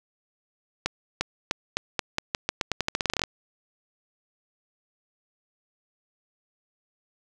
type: accelerating click train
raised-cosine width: 0.2 ms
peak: -7 dBFS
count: 21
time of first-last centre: 0.86-3.238 s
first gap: 350 ms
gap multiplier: 0.86
effects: none